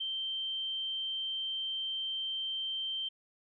sine tone, 3130 Hz, G7, 3 cents flat, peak -33 dBFS, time 0-3.09 s, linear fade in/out 10 ms, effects none

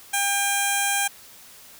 5% pulse tone with notch filter, 800 Hz, G5, 35 cents sharp, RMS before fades -23 dBFS, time 0.13-1.08 s, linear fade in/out 10 ms, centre 4700 Hz, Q 0.93, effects white hiss -47 dBFS RMS until 1.79 s

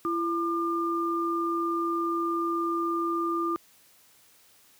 sine tone pair together, 336.7 / 1200 Hz, E4 / D6, +37 / +37 cents, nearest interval octave + minor seventh, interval 2200 cents, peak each -28 dBFS, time 0.05-3.56 s, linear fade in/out 0 ms, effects white hiss -59 dBFS RMS until 4.79 s + high-pass 60 Hz 12 dB/octave

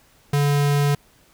square tone, 143.8 Hz, D3, 36 cents flat, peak -17 dBFS, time 0.33-0.95 s, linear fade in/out 5 ms, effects pink hiss -56 dBFS RMS until 1.33 s

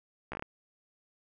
slowing click train, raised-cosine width 0.5 ms, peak -22 dBFS, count 6, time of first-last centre 0.32-0.424 s, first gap 14 ms, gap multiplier 1.2, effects none

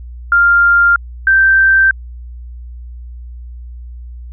sine tone pair in turn, 1396.9 / 1562.5 Hz, F6 / G6, 0 / -6 cents, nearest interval major second, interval 194 cents, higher second, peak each -6 dBFS, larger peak neither, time 0.32-0.96 / 1.27-1.91 s, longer neither, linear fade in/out 2 ms, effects added 60 Hz sine -27 dBFS peak until 4.32 s

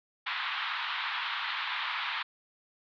pink band-pass noise, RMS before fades -34 dBFS, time 0.26-2.23 s, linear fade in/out 10 ms, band 910 to 3900 Hz, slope 48 dB/octave, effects none

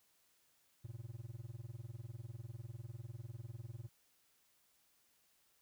triangle tone with tremolo, 114.9 Hz, A#2, 25 cents flat, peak -40 dBFS, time 0.84-3.89 s, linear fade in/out 10 ms, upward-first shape sine, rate 20 Hz, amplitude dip 100%, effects white hiss -74 dBFS RMS until 5.61 s

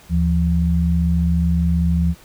sine tone pair together, 76.1 / 170.84 Hz, D#2 / F3, -38 / -38 cents, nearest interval octave + major second, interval 1400 cents, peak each -17 dBFS, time 0.09-2.15 s, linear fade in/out 50 ms, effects pink hiss -47 dBFS RMS until 2.24 s

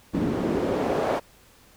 pink noise with band-pass filter sweep, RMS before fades -25 dBFS, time 0.13-1.2 s, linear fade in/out 20 ms, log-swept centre 250 to 620 Hz, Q 1.8, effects pink hiss -55 dBFS RMS until 1.76 s

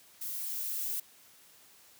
violet noise with level ramp, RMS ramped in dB -38 to -34 dBFS, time 0.21-1 s, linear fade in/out 5 ms, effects white hiss -59 dBFS RMS until 1.99 s + high-pass 80 Hz 12 dB/octave

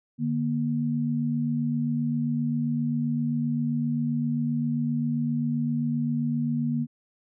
sine tone pair together, 149.2 / 236.8 Hz, D3 / A#3, +28 / +27 cents, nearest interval minor sixth, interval 799 cents, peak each -28 / -25 dBFS, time 0.18-6.87 s, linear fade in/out 50 ms, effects none

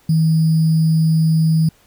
sine tone with sample-and-hold, 160 Hz, D#3, 49 cents sharp, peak -11 dBFS, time 0.09-1.69 s, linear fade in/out 5 ms, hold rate 4900 Hz, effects pink hiss -54 dBFS RMS until 1.86 s

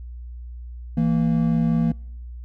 triangle tone pair together, 164.81 / 230.1 Hz, E3 / A#3, 0 / -22 cents, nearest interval tritone, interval 578 cents, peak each -18 dBFS, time 0.97-1.92 s, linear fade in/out 5 ms, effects noise-tail reverb RT60 0.8 s tail -26 dB re dry + added 60 Hz sine -33 dBFS peak until 2.44 s

